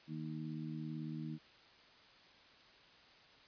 harmonic tone, 78 Hz, D#2, 5 cents sharp, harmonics 2 / 3 / 4, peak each -43 / -46 / -47 dBFS, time 0.07-1.39 s, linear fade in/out 50 ms, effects white hiss -62 dBFS RMS until 3.47 s + resampled to 11025 Hz

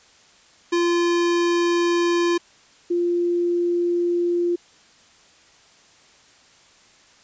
square / sine tone pair in turn, 345.1 / 347.9 Hz, F4 / F4, -21 / -7 cents, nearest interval unison, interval 14 cents, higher second, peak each -18 dBFS, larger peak neither, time 0.72-2.38 / 2.9-4.56 s, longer neither, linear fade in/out 10 ms, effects white hiss -53 dBFS RMS until 7.23 s + resampled to 16000 Hz

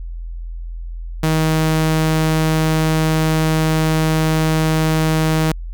sawtooth tone, 158.1 Hz, D#3, 28 cents sharp, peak -10 dBFS, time 1.23-5.52 s, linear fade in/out 5 ms, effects added 42 Hz sine -25 dBFS peak until 5.73 s

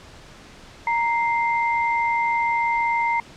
sine tone pair together, 932.3 / 2093 Hz, A#5 / C7, 0 / 0 cents, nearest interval octave + major second, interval 1400 cents, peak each -20 / -24 dBFS, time 0.87-3.2 s, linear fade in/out 2 ms, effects pink hiss -45 dBFS RMS until 3.36 s + low-pass 6000 Hz 12 dB/octave

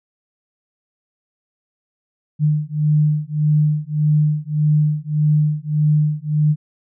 sine beating tone pair, 150.3 / 152 Hz, D3 / D#3, +40 / -40 cents, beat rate 1.7 Hz, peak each -17 dBFS, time 2.39-6.56 s, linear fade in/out 50 ms, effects none

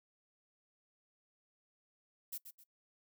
violet noise with echo, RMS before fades -42 dBFS, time 2.32-2.38 s, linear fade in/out 10 ms, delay 130 ms, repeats 2, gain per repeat -9 dB, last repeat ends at 2.64 s, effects noise-tail reverb RT60 0.1 s tail -21 dB re dry

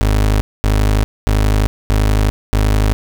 30% pulse tone bursts, 51.91 Hz, G#1, in tune, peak -8 dBFS, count 5, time 0.01-2.93 s, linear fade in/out 0 ms, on 400 ms, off 230 ms, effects none

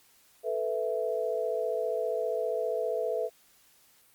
sine chord, A suspended second, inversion none, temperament just, 440 / 495 / 660 Hz, A4 / B4 / E5, 0 / +4 / +2 cents, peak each -32 dBFS, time 0.43-3.3 s, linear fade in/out 50 ms, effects white hiss -62 dBFS RMS until 4.14 s + Opus 48 kbps

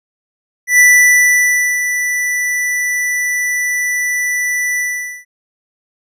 square tone with ADSR envelope, 1975.5 Hz, B6, in tune, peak -5 dBFS, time 0.67-5.25 s, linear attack 120 ms, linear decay 1000 ms, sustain -10 dB, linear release 460 ms, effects resampled to 32000 Hz

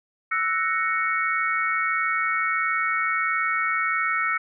sine chord, F# dominant seventh, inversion third, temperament equal, 1318.5 / 1480 / 1864.7 / 2217 Hz, E6 / F#6 / A#6 / C#7, 0 / 0 / 0 / 0 cents, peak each -25 / -30 / -28 / -26 dBFS, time 0.31-4.38 s, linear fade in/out 10 ms, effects none

